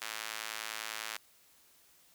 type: tone with high-pass filter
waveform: square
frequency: 55 Hz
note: A1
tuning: in tune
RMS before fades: -41 dBFS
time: 0.01-1.17 s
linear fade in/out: 5 ms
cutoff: 1600 Hz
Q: 0.78
effects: white hiss -64 dBFS RMS until 2.14 s